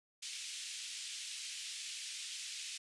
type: band-pass noise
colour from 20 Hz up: pink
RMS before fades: -45 dBFS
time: 0.22-2.78 s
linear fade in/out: 10 ms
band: 2600 to 9100 Hz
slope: 24 dB/octave
effects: resampled to 24000 Hz